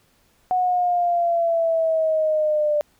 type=exponential sweep; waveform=sine; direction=down; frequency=737 to 592 Hz; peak=-17 dBFS; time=0.51-2.81 s; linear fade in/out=0 ms; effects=pink hiss -61 dBFS RMS until 2.99 s